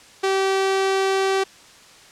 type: tone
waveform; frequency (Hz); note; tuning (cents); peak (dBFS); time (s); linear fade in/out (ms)
sawtooth; 386; G4; -27; -14; 0.23-1.44; 10
effects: white hiss -47 dBFS RMS until 2.11 s + low-pass 7000 Hz 12 dB/octave